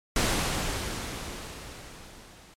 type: noise with level ramp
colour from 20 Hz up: pink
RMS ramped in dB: -24 to -52 dBFS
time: 0.16-2.54 s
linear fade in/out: 2 ms
effects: low-pass 10000 Hz 12 dB/octave + MP3 96 kbps